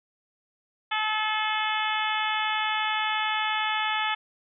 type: harmonic tone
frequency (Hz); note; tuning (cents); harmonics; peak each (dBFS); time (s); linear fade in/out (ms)
431.5; A4; -34; 2 / 3 / 4 / 5 / 6 / 7 / 8; -29 / -31 / -32 / -33 / -34 / -34 / -35; 0.91-4.15; 10
effects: none